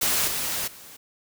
white noise with level steps, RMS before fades -23 / -28 / -45 dBFS, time 0.01-0.97 s, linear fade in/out 10 ms, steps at 0.27 / 0.67 s, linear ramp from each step 10 ms, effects none

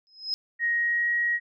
sine tone with exponential growth, 5110 Hz, D#8, 45 cents sharp, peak -22 dBFS, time 0.07-0.34 s, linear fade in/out 0 ms, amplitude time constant 57 ms
sine tone with pitch glide, 1878 to 1896.5 Hz, A#6 to A#6, +12 to +29 cents, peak -22 dBFS, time 0.59-1.4 s, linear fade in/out 50 ms, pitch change +17 cents, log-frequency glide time 0.7-1.11 s
effects none

